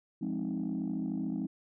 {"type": "chord", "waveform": "sine", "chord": "F minor seventh", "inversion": "none", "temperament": "equal", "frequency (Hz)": [174.61, 207.7, 261.6, 311.1], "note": ["F3", "Ab3", "C4", "Eb4"], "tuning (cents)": [0, 0, 0, 0], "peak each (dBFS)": [-37, -35, -35, -37], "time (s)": [0.21, 1.47], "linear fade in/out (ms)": 10, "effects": ["tanh soft clip ceiling -26 dBFS"]}